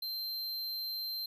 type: tone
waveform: square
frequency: 4133 Hz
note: C8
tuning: 22 cents flat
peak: -36 dBFS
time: 0.02-1.26 s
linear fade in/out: 5 ms
effects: none